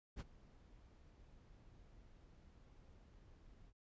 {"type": "noise with ADSR envelope", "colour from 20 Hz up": "brown", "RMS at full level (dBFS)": -41, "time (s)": [0.16, 3.73], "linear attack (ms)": 41, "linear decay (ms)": 30, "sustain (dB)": -22, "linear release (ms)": 50, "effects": ["resampled to 16000 Hz"]}